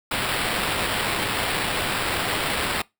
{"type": "noise with sample-and-hold", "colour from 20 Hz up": "white", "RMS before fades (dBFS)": -25, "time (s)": [0.11, 2.82], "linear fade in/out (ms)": 5, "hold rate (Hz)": 6300, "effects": ["noise-tail reverb RT60 0.2 s tail -23 dB re dry"]}